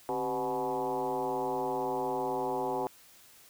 sine tone with frequency modulation, 622.3 Hz, D#5, in tune, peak -29 dBFS, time 0.09-2.87 s, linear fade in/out 0 ms, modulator 118 Hz, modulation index 2.8, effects white hiss -57 dBFS RMS until 3.49 s

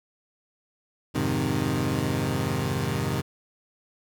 20% pulse chord, F minor seventh, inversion none, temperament equal, 87.31 / 103.83 / 130.81 / 155.56 Hz, F2 / Ab2 / C3 / Eb3, 0 / 0 / 0 / 0 cents, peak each -28 / -26 / -23 / -25 dBFS, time 1.14-3.22 s, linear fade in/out 20 ms, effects none

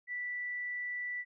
sine tone, 1968 Hz, B6, 7 cents flat, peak -35 dBFS, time 0.07-1.25 s, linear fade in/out 50 ms, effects none

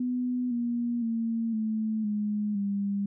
sine tone with pitch steps, 248.7 / 238.2 / 228.1 / 218.4 / 209.1 / 200.3 Hz, B3 / A#3 / A#3 / A3 / G#3 / G3, +12 / +38 / -37 / -13 / +12 / +38 cents, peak -26 dBFS, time 0-3.06 s, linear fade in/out 5 ms, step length 510 ms, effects none

